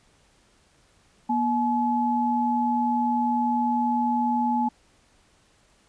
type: tone pair together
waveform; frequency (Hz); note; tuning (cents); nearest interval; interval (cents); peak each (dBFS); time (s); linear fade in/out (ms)
sine; 239.9 / 855; A#3 / A5; +50 / -50; octave + minor seventh; 2200; -24 / -23; 1.29-4.69; 10
effects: pink hiss -61 dBFS RMS until 5.88 s + resampled to 22050 Hz